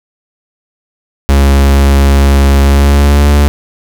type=tone with pitch glide; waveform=45% pulse; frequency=69.4 to 72.14 Hz; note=C#2 to D2; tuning=+3 to -30 cents; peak=-4 dBFS; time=1.29-3.48 s; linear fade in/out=0 ms; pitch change=+67 cents; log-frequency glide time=2.62-3.3 s; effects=none